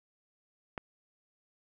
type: click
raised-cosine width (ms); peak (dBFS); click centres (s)
0.5; -21; 0.778
effects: none